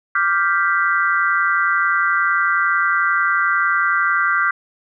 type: chord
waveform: sine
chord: G dominant seventh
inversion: second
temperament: equal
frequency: 1174.7 / 1396.9 / 1568 / 1975.5 Hz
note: D6 / F6 / G6 / B6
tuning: 0 / 0 / 0 / 0 cents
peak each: -20 / -19 / -19 / -24 dBFS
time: 0.15-4.51 s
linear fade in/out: 5 ms
effects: none